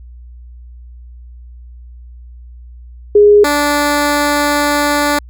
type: tone pair in turn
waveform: sine / 10% pulse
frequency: 413.5 / 291.4 Hz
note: G#4 / D4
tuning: -8 / -13 cents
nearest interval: tritone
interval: 605 cents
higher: first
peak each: -3 dBFS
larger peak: neither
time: 3.15-3.44 / 3.44-5.19 s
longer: second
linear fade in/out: 5 ms
effects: added 60 Hz sine -32 dBFS peak until 5.29 s